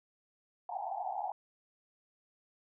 pink band-pass noise, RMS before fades -38 dBFS, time 0.69-1.32 s, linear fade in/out 2 ms, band 700 to 880 Hz, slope 96 dB/octave, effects none

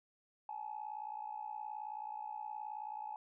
sine tone with amplitude modulation, 851 Hz, G#5, 42 cents sharp, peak -37 dBFS, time 0.49-3.16 s, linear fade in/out 2 ms, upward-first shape sine, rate 58.9 Hz, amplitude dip 85%, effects tanh soft clip ceiling -33 dBFS

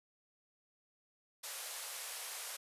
white band-pass noise, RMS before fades -45 dBFS, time 1.43-2.57 s, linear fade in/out 10 ms, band 460 to 13000 Hz, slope 48 dB/octave, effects resampled to 32000 Hz

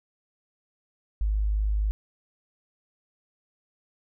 sine tone, 51.91 Hz, G#1, in tune, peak -22 dBFS, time 1.21-1.91 s, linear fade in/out 0 ms, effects none

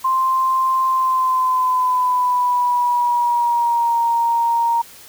sine tone with pitch glide, 1046.5 to 932.3 Hz, C6 to A#5, 0 to 0 cents, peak -14 dBFS, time 0.04-4.82 s, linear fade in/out 10 ms, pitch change -200 cents, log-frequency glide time 0.88-3.99 s, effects white hiss -42 dBFS RMS until 5.08 s

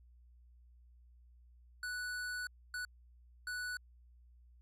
square tone bursts at uneven times, 1480 Hz, F#6, in tune, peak -39 dBFS, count 3, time 1.83-2.47 / 2.74-2.85 / 3.47-3.77 s, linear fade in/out 2 ms, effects added 60 Hz sine -59 dBFS peak until 4.61 s + low-pass 12000 Hz 12 dB/octave

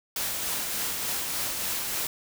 white noise with tremolo, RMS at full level -29 dBFS, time 0.16-2.07 s, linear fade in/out 2 ms, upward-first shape triangle, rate 3.4 Hz, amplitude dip 30%, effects none

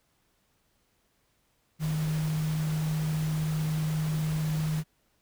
sine tone in noise, 155.7 Hz, D#3, 2 cents sharp, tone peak -26 dBFS, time 1.79-4.84 s, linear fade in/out 50 ms, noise pink, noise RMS -41 dBFS, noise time 1.79-4.84 s, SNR +12 dB, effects pink hiss -71 dBFS RMS until 5.21 s

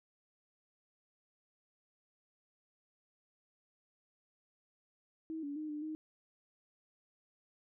sine tone with pitch steps, 319.9 / 286 / 307.6 / 298.5 / 311.3 Hz, D#4 / D4 / D#4 / D4 / D#4, +48 / -46 / -20 / +28 / +1 cents, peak -38 dBFS, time 5.3-5.95 s, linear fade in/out 0 ms, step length 130 ms, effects none

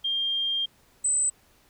sine tone pair in turn, 3200 / 8063 Hz, G7 / B8, +35 / +35 cents, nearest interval octave + major third, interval 1600 cents, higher second, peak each -24 / -21 dBFS, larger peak second, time 0.04-0.66 / 1.04-1.3 s, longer first, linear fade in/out 10 ms, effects pink hiss -61 dBFS RMS until 1.69 s

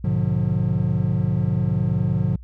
triangle chord, G# diminished seventh, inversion none, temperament just, 103.83 / 124.59 / 149.51 / 179.41 Hz, G#2 / B2 / D3 / F3, 0 / +16 / +31 / +47 cents, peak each -22 dBFS, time 0.04-2.36 s, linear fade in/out 5 ms, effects added 60 Hz sine -37 dBFS peak until 2.43 s

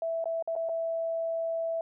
sine tone with dropouts, 659.3 Hz, E5, in tune, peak -28 dBFS, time 0.02-1.81 s, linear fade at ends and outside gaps 2 ms, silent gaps 0.242-0.256 / 0.425-0.475 / 0.554-0.562 / 0.689-0.693 s, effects none

